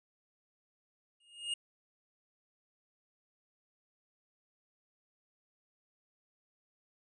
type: tone with exponential growth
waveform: square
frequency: 2847 Hz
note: F7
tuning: 33 cents sharp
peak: -31 dBFS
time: 1.2-1.54 s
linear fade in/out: 5 ms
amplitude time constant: 73 ms
effects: resampled to 22050 Hz